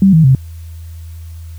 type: tone with pitch steps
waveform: sine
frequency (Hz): 193.7 / 160.08 / 132.3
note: G3 / D#3 / C3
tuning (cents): -20 / +50 / +20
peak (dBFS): -4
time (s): 0.02-0.35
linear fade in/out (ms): 2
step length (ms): 110
effects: added 82 Hz sine -27 dBFS peak until 1.58 s + white hiss -48 dBFS RMS until 1.58 s